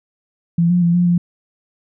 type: tone with pitch steps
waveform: sine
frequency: 169.6 / 177.3 / 171 / 176.4 / 174 Hz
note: E3 / F3 / F3 / F3 / F3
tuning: +50 / +26 / -36 / +18 / -6 cents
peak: -11 dBFS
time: 0.58-1.18 s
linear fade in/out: 5 ms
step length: 120 ms
effects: none